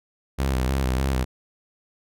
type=tone with vibrato; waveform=sawtooth; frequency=65.41 Hz; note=C2; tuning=in tune; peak=-17 dBFS; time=0.38-1.25 s; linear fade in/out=20 ms; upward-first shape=square; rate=3.3 Hz; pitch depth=49 cents each way; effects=none